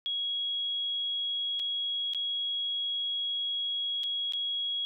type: tone with dropouts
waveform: sine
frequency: 3317 Hz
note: G#7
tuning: 3 cents flat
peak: -29 dBFS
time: 0.06-4.85 s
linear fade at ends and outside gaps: 0 ms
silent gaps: 1.594-1.598 / 2.135-2.147 / 4.034-4.039 / 4.323-4.335 s
effects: none